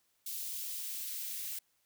blue noise with high-pass filter sweep, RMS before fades -40 dBFS, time 0.26-1.59 s, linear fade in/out 5 ms, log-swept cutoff 3400 to 2000 Hz, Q 0.96, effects white hiss -75 dBFS RMS until 1.85 s

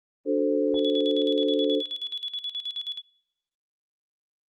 sine chord, D dominant seventh, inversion none, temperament equal, 293.7 / 370 / 440 / 523.3 Hz, D4 / F#4 / A4 / C5, 0 / 0 / 0 / 0 cents, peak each -25 / -31 / -25 / -27 dBFS, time 0.25-1.83 s, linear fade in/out 50 ms
sine tone with tremolo, 3405 Hz, G#7, 42 cents sharp, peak -28 dBFS, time 0.74-3.02 s, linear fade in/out 50 ms, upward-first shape square, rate 9.4 Hz, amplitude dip 75%
effects noise-tail reverb RT60 0.8 s tail -25 dB re dry + Opus 32 kbps

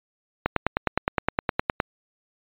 click train, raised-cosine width 0.5 ms, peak -5 dBFS, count 14, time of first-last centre 0.46-1.802 s, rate 9.69 Hz, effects resampled to 8000 Hz

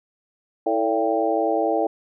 sine tone cluster, 327.7 / 443.2 / 574 / 678 / 789 Hz, E4 / A4 / D5 / E5 / G5, -10 / +13 / -40 / +49 / +11 cents, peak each -25 dBFS, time 0.66-1.87 s, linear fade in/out 5 ms, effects none

